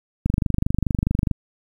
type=click train; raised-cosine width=5 ms; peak=-7 dBFS; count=27; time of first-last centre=0.26-1.313 s; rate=24.7 Hz; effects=8-bit